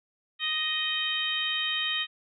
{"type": "harmonic tone", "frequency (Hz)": 622.3, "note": "D#5", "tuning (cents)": 0, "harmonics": [2, 3, 4, 5, 6], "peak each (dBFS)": [-40, -33, -35, -30, -32], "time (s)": [0.39, 2.07], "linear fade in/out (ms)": 50, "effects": []}